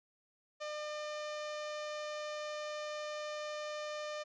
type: tone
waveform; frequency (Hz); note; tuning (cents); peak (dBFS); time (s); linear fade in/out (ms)
sawtooth; 602; D5; +43; -35; 0.6-4.24; 20
effects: resampled to 16000 Hz